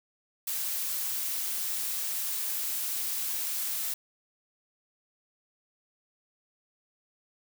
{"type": "noise", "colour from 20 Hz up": "blue", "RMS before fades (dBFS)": -32, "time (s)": [0.47, 3.94], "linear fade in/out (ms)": 5, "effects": []}